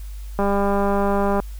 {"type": "click train", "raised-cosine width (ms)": 1, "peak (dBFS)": -8, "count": 203, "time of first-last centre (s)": [0.39, 1.4], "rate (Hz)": 200, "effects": ["added 50 Hz sine -30 dBFS peak until 1.59 s", "white hiss -50 dBFS RMS until 1.59 s"]}